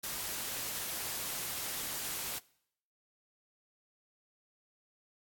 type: noise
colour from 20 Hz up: white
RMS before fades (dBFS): -38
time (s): 0.03-2.39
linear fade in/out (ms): 10
effects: noise-tail reverb RT60 0.7 s tail -23 dB re dry + AAC 64 kbps